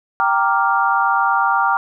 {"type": "chord", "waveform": "sine", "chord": "G minor seventh", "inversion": "none", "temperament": "equal", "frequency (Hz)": [784, 932.3, 1174.7, 1396.9], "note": ["G5", "Bb5", "D6", "F6"], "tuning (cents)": [0, 0, 0, 0], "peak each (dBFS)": -19, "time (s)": [0.2, 1.77], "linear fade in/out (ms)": 0, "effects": []}